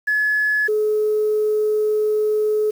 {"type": "tone pair in turn", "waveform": "sine", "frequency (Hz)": [1706, 426.5], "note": ["G#6", "G#4"], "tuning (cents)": [46, 46], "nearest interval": "2 octaves", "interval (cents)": 2400, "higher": "first", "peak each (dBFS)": -15, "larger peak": "neither", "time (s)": [[0.07, 0.68], [0.68, 2.71]], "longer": "second", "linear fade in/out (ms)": 10, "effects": ["tanh soft clip ceiling -11 dBFS", "7-bit"]}